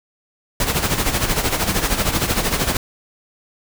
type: noise with tremolo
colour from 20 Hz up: pink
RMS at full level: -17 dBFS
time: 0.6-2.77 s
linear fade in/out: 2 ms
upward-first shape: sine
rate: 13 Hz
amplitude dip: 65%
effects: none